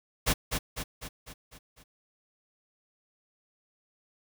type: noise with echo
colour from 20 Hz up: pink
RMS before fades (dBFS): -25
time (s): 0.26-0.34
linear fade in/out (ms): 20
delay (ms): 250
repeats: 6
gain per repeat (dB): -5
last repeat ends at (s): 1.84
effects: none